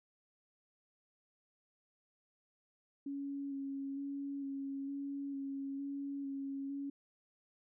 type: tone with vibrato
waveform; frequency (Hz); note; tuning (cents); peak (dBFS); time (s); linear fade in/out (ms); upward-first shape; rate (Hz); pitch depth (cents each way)
sine; 277.2; C#4; 0; -38; 3.06-6.9; 5; square; 1.1; 15
effects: none